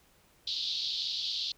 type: band-pass noise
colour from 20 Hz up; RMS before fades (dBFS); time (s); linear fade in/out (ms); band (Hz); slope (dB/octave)
white; -34; 0.47-1.52; 5; 3400 to 4500; 48
effects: pink hiss -64 dBFS RMS until 1.57 s

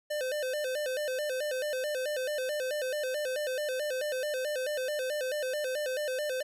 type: tone with vibrato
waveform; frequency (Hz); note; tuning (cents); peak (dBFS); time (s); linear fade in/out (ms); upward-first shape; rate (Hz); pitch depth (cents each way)
square; 554.4; C#5; 0; -31; 0.1-6.43; 10; square; 4.6; 130
effects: resampled to 32000 Hz

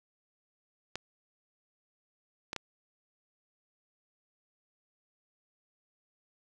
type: clicks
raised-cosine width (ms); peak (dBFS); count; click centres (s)
0.2; -18; 3; 0.956 / 2.531 / 2.563
effects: none

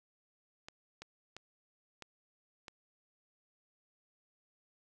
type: clicks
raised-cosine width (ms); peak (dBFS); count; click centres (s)
0.2; -29; 5; 0.685 / 1.02 / 1.366 / 2.023 / 2.682
effects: none

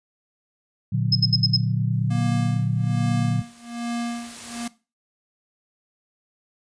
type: chord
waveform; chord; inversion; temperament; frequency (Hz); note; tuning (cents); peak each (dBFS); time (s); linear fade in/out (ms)
sine; Bb augmented; none; just; 116.54 / 145.68 / 182.1; Bb2 / D3 / F#3; 0 / -14 / -27; -23 / -24 / -25; 0.92-3.42; 10
type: tone bursts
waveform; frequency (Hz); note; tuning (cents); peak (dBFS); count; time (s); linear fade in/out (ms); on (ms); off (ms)
sine; 5140; E8; -45; -15; 5; 1.12-1.566; 5; 34; 69
type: noise with exponential growth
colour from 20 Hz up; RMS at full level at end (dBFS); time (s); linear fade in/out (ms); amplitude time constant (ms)
white; -34; 1.92-4.68; 5; 600
type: tone with tremolo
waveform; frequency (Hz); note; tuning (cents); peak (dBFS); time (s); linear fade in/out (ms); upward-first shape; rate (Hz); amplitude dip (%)
square; 236; A#3; +22; -25; 2.1-4.68; 10; sine; 1.2; 95
effects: noise-tail reverb RT60 0.3 s tail -18 dB re dry + resampled to 22050 Hz

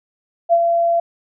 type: tone with ADSR envelope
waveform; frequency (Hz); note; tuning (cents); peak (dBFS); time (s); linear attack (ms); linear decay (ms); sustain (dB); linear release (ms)
sine; 680; F5; -46; -8; 0.49-1; 38; 55; -5; 5
effects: none

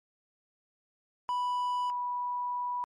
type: tone pair in turn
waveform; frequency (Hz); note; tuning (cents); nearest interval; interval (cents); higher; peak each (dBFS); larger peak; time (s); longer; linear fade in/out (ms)
triangle / sine; 987 / 981.3; B5 / B5; -1 / -11; unison; 10; first; -26 / -30; first; 1.29-1.9 / 1.9-2.84; second; 0
effects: MP3 48 kbps

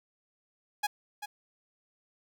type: tone with echo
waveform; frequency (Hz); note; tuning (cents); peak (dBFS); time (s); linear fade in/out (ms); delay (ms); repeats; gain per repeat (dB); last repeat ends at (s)
sawtooth; 830; G#5; -1; -23; 0.83-0.87; 10; 390; 1; -10; 1.26
effects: none

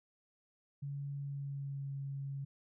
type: tone with pitch glide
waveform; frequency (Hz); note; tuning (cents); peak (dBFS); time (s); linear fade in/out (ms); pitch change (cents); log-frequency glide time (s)
sine; 141.1 to 138.28; C#3 to C#3; +31 to -4; -38; 0.82-2.45; 10; -35; 1.15-1.92
effects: none

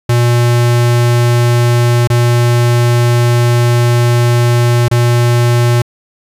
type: tone with dropouts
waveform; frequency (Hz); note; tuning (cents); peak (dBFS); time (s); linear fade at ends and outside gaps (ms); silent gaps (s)
square; 120; B2; -49; -8; 0.09-5.82; 5; 2.074-2.1 / 4.883-4.912
effects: resampled to 32000 Hz

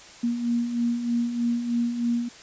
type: beating tone pair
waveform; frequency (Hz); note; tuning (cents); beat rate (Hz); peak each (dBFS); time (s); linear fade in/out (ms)
sine; 234.5 / 237.7; A#3 / A#3; +11 / +34; 3.2; -31 / -23; 0.23-2.29; 10
effects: white hiss -46 dBFS RMS until 2.42 s + resampled to 16000 Hz

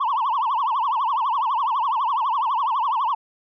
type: tone with vibrato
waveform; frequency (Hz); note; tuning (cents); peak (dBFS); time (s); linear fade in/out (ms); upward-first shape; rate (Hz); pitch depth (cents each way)
sine; 1000; B5; +21; -17; 0-3.15; 10; triangle; 12; 280
effects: tanh soft clip ceiling -17 dBFS

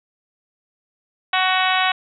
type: harmonic tone with a mistuned harmonic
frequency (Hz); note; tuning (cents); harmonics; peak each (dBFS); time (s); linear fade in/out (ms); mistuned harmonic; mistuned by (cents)
372.6; F#4; +12; 2 / 3 / 4 / 5 / 6 / 7 / 8 / 9 / 10; -21 / -23 / -24 / -25 / -26 / -26 / -27 / -28 / -28; 1.33-1.92; 5; 10; +32
effects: none

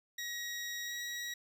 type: tone with pitch glide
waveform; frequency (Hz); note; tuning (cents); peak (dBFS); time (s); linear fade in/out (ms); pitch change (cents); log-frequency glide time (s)
20% pulse; 1900 to 1913.2; A#6 to A#6; +33 to +44; -33; 0.18-1.34; 5; +11; 0.85-0.94
effects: none

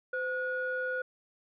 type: tone pair together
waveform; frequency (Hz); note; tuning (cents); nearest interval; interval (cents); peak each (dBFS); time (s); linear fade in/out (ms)
sine; 512 / 1451.4; C5 / F#6; -38 / -34; octave + tritone; 1804; -33 / -32; 0.13-1.02; 5
effects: tanh soft clip ceiling -23 dBFS

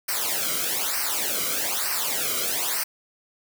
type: noise with flanger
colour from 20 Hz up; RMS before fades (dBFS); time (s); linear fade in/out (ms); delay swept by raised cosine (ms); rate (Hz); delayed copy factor
white; -26; 0.08-2.84; 10; 0.28 to 1.15; 1.1; -0.85
effects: none

